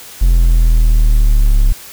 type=linear sweep; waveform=triangle; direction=down; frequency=43.26 to 34.56 Hz; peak=-4 dBFS; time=0.21-1.73 s; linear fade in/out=10 ms; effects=white hiss -34 dBFS RMS until 1.92 s